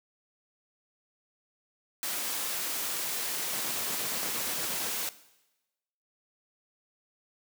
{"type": "noise", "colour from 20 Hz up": "white", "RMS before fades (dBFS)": -33, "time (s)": [2.03, 5.09], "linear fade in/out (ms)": 0}
{"type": "noise bursts", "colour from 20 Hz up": "pink", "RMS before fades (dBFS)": -39, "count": 12, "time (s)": [3.52, 4.894], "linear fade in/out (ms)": 10, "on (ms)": 87, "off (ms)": 30}
{"type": "clicks", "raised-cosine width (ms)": 1, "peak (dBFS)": -25, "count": 2, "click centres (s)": [4.231, 4.26]}
{"effects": ["noise-tail reverb RT60 1.0 s tail -17 dB re dry", "high-pass 200 Hz 12 dB/octave"]}